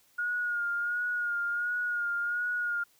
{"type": "tone with vibrato", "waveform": "sine", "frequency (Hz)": 1431, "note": "F6", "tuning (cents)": 42, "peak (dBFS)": -28, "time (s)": [0.18, 2.84], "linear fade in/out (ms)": 10, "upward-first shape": "sine", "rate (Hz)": 1.4, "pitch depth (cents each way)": 34, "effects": ["white hiss -65 dBFS RMS until 2.99 s"]}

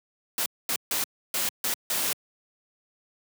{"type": "noise bursts at uneven times", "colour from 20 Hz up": "white", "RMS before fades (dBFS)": -27, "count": 6, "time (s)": [[0.38, 0.46], [0.69, 0.76], [0.91, 1.04], [1.34, 1.49], [1.64, 1.74], [1.9, 2.13]], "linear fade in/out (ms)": 2, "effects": ["high-pass 150 Hz 12 dB/octave"]}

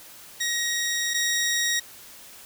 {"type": "tone pair in turn", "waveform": "15% pulse", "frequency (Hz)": [1887, 1887], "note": ["A#6", "A#6"], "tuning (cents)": [21, 21], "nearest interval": "unison", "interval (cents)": 0, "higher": "neither", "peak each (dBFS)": [-18, -16], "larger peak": "second", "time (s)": [[0.4, 1.14], [1.14, 1.8]], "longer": "first", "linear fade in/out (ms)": 10, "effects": ["white hiss -46 dBFS RMS until 2.45 s"]}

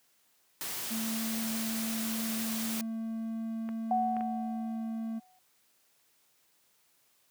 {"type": "noise", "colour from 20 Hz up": "white", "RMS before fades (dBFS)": -37, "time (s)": [0.61, 2.81], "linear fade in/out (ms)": 0}
{"type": "tone with pitch glide", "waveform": "triangle", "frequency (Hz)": [223.5, 224.8], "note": ["A3", "A3"], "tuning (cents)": [27, 37], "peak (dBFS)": -31, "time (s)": [0.9, 5.2], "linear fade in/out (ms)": 20, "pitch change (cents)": 10, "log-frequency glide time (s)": [2.18, 3.23]}
{"type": "clicks", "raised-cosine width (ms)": 0.5, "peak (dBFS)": -29, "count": 4, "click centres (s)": [2.799, 3.69, 4.167, 4.209]}
{"type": "tone with exponential decay", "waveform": "sine", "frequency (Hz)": 740, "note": "F#5", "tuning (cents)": 0, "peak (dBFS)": -24, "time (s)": [3.91, 5.39], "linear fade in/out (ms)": 2, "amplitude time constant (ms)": 320}
{"effects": ["white hiss -69 dBFS RMS until 7.3 s", "high-pass 100 Hz 12 dB/octave"]}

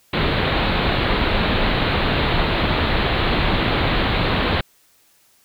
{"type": "low-pass noise", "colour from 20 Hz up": "pink", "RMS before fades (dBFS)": -19, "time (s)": [0.13, 4.61], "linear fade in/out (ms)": 5, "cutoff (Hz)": 4200, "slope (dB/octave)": 96, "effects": ["white hiss -57 dBFS RMS until 5.44 s"]}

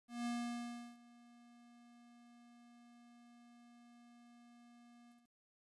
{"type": "tone with ADSR envelope", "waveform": "square", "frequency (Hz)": 238.5, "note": "A#3", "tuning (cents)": 40, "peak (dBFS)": -38, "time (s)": [0.08, 5.29], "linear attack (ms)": 180, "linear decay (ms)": 710, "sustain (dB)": -24, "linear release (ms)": 190, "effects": ["resampled to 24000 Hz", "13-bit"]}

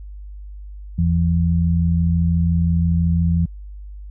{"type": "tone pair together", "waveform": "sine", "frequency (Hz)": [83, 168.8], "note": ["E2", "E3"], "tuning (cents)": [12, 41], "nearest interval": "octave", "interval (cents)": 1229, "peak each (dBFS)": -17, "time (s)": [0.98, 3.46], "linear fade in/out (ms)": 10, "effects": ["added 50 Hz sine -32 dBFS peak until 4.1 s"]}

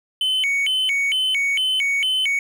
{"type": "tone with vibrato", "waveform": "triangle", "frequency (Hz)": 2608, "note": "E7", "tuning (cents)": -19, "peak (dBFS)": -16, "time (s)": [0.21, 2.39], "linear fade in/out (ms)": 2, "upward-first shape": "square", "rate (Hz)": 2.2, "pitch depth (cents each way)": 270, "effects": ["9-bit"]}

